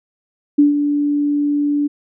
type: tone with ADSR envelope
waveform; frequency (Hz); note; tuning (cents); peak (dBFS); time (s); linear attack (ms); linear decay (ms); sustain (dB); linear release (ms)
sine; 290.7; D4; -18; -6; 0.58-1.88; 11; 140; -8; 18
effects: none